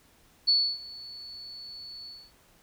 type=tone with ADSR envelope; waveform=sine; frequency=4435 Hz; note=C#8; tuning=in tune; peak=-18 dBFS; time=0.47-2.32 s; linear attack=17 ms; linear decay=290 ms; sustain=-22 dB; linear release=250 ms; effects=pink hiss -61 dBFS RMS until 2.62 s